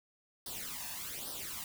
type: noise with flanger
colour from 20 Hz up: white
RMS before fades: -42 dBFS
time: 0.46-1.64 s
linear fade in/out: 2 ms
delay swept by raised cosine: 0.21 to 1.14 ms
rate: 1.2 Hz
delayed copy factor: +0.75
effects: none